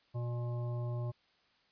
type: harmonic tone with a mistuned harmonic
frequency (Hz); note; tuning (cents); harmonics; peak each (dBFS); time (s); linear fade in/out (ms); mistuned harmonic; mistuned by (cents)
120.6; B2; -41; 1 / 3 / 5 / 7 / 9; -34 / -48 / -47 / -55 / -54; 0.14-1.12; 20; 9; -33
effects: white hiss -70 dBFS RMS until 1.71 s + resampled to 11025 Hz